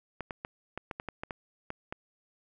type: clicks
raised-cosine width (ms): 0.5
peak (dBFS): -21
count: 11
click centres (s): 0.207 / 0.308 / 0.449 / 0.776 / 0.912 / 0.999 / 1.087 / 1.235 / 1.308 / 1.704 / 1.925
effects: none